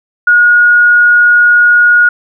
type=tone; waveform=sine; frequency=1443 Hz; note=F#6; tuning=44 cents flat; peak=-3 dBFS; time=0.27-2.09 s; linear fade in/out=5 ms; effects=none